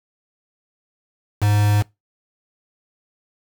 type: tone with quantisation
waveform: triangle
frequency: 103.83 Hz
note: G#2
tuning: in tune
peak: -12 dBFS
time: 1.41-1.83 s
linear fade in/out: 20 ms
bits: 4
effects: noise-tail reverb RT60 0.2 s tail -23 dB re dry